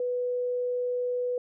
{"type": "tone", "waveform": "sine", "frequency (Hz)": 493.8, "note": "B4", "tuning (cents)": 0, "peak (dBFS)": -26, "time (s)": [0, 1.38], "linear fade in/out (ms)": 2, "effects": []}